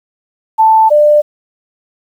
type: tone pair in turn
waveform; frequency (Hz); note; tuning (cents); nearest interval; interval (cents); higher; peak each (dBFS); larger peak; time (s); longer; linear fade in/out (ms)
sine; 882 / 595.9; A5 / D5; +4 / +25; perfect fifth; 679; first; -4; neither; 0.58-0.9 / 0.9-1.22; neither; 20
effects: 7-bit